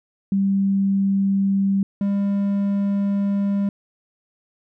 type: tone pair in turn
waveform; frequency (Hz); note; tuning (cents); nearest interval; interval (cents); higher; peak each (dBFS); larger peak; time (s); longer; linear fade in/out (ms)
sine / triangle; 196 / 200; G3 / G3; 0 / +35; unison; 35; second; -16; neither; 0.32-1.83 / 2.01-3.69; second; 2
effects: none